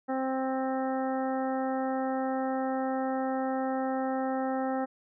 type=harmonic tone; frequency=263.1 Hz; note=C4; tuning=10 cents sharp; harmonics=1 / 2 / 3 / 4 / 5 / 6 / 7; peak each=-31 / -33 / -33 / -46 / -41 / -48 / -46 dBFS; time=0.08-4.86 s; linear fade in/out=20 ms; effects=none